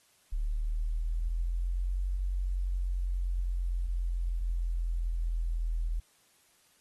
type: exponential two-way sweep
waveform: sine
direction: up then down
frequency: 36.71 to 46.25 to 40.92 Hz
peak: -28 dBFS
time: 0.32-6 s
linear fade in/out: 10 ms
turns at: 2.07 s
effects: white hiss -66 dBFS RMS until 6.8 s + AAC 32 kbps